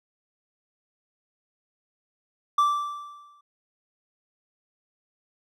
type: tone with exponential decay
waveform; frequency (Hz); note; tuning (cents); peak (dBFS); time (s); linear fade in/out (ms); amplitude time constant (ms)
triangle; 1169; D6; -8; -14; 2.58-3.41; 5; 180
effects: none